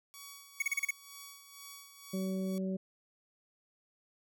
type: tone with tremolo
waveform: 5% pulse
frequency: 1128 Hz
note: C#6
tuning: 30 cents sharp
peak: -35 dBFS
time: 0.14-2.58 s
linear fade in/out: 0 ms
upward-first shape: sine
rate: 2.1 Hz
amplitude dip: 60%
type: tone bursts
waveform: square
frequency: 2217 Hz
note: C#7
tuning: in tune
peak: -29 dBFS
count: 6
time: 0.6-0.908 s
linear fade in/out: 5 ms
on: 23 ms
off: 34 ms
type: harmonic tone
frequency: 189.3 Hz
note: F#3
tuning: 40 cents sharp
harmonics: 1 / 2 / 3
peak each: -33 / -41 / -43 dBFS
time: 2.13-2.77 s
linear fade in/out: 10 ms
effects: none